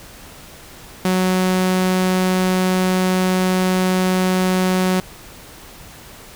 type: tone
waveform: sawtooth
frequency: 185 Hz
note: F#3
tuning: in tune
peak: -11 dBFS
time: 1.05-5 s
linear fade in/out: 2 ms
effects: pink hiss -40 dBFS RMS until 6.35 s